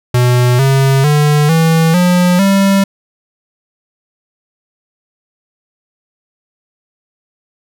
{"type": "tone with pitch steps", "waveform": "square", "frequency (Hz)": [123.47, 135.42, 148.54, 162.92, 178.69, 196], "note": ["B2", "C#3", "D3", "E3", "F3", "G3"], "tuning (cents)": [0, -40, 20, -20, 40, 0], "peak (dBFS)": -8, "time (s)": [0.14, 2.84], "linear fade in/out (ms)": 5, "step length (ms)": 450, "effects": []}